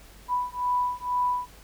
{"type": "beating tone pair", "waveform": "sine", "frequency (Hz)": [987.8, 989.9], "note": ["B5", "B5"], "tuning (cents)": [0, 4], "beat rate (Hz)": 2.1, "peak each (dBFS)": -27, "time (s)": [0.28, 1.49], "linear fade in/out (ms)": 50, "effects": ["added 50 Hz sine -52 dBFS peak until 1.63 s", "pink hiss -52 dBFS RMS until 1.63 s"]}